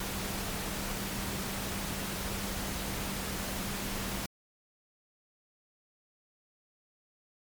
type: tone in noise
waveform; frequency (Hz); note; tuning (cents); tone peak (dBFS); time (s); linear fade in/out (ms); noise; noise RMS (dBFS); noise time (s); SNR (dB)
sine; 196; G3; 0; -41; 0-4.26; 2; pink; -36; 0-4.26; -8
effects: MP3 96 kbps